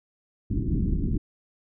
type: low-pass noise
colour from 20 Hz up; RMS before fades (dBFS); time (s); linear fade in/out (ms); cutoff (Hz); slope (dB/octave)
pink; -25; 0.5-1.18; 10; 330; 48
effects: none